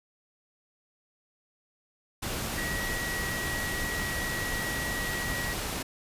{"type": "tone in noise", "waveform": "sine", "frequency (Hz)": 1917, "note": "A#6", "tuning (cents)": 48, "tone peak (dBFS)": -33, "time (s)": [2.57, 5.54], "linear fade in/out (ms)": 10, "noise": "pink", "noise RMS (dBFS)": -33, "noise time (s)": [2.22, 5.83], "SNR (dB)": -3, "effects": ["resampled to 32000 Hz"]}